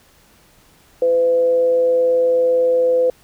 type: tone with frequency modulation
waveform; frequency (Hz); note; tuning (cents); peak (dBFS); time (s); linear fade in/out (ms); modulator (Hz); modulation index
sine; 505; B4; +39; -12; 1.02-3.1; 2; 168; 0.21
effects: pink hiss -52 dBFS RMS until 3.23 s